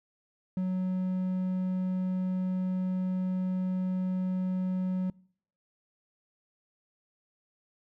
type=tone; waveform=triangle; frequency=185 Hz; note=F#3; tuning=in tune; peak=-25 dBFS; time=0.57-5.1 s; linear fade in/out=2 ms; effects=noise-tail reverb RT60 0.6 s tail -25 dB re dry